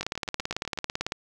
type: two click trains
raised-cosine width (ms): 0.2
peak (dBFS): -11 / -19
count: 21 / 7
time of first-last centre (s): 0.01-1.121 / 0.03-0.775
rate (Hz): 18 / 8.05
effects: none